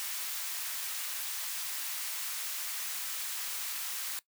white high-pass noise, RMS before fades -37 dBFS, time 0-4.19 s, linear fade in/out 0 ms, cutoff 1100 Hz, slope 12 dB/octave, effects noise-tail reverb RT60 0.1 s tail -19 dB re dry

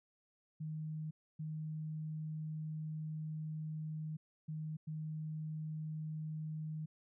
sine tone bursts at uneven times, 155.56 Hz, D#3, in tune, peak -39 dBFS, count 4, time 0.6-1.11 / 1.39-4.17 / 4.48-4.77 / 4.87-6.86 s, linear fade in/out 10 ms, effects none

